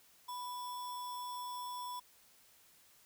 sine tone with sample-and-hold, 987.8 Hz, B5, in tune, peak -40 dBFS, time 0.28-2 s, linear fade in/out 10 ms, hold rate 4410 Hz, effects white hiss -65 dBFS RMS until 3.05 s

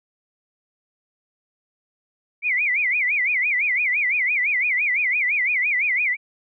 sine tone with vibrato, 2209 Hz, C#7, 7 cents flat, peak -18 dBFS, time 2.42-6.17 s, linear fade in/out 50 ms, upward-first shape sine, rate 5.9 Hz, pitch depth 210 cents each way, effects none

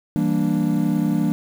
triangle chord, E half-diminished seventh, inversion none, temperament equal, 164.81 / 196 / 233.1 / 293.7 Hz, E3 / G3 / Bb3 / D4, 0 / 0 / 0 / 0 cents, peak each -21 dBFS, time 0.16-1.32 s, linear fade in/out 0 ms, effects 7-bit

